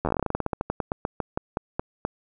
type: slowing click train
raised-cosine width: 1 ms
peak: -11 dBFS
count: 26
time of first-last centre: 0.05-2.051 s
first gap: 11 ms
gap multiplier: 1.14
effects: none